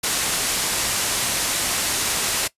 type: low-pass noise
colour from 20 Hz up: white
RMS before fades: -23 dBFS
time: 0.03-2.48 s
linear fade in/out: 10 ms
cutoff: 11000 Hz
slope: 24 dB/octave
effects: noise-tail reverb RT60 0.1 s tail -19 dB re dry + resampled to 32000 Hz